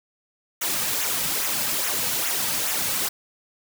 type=noise with flanger; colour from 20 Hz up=white; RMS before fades=-25 dBFS; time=0.61-3.09 s; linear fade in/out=10 ms; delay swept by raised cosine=0.21 to 2.91 ms; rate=2.4 Hz; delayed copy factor=-0.6; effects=none